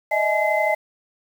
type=tone cluster; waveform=sine; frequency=611 / 643 / 846 / 2055 Hz; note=D#5 / E5 / G#5 / C7; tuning=-32 / -43 / +32 / -32 cents; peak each=-23 dBFS; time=0.11-0.75 s; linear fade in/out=10 ms; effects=7-bit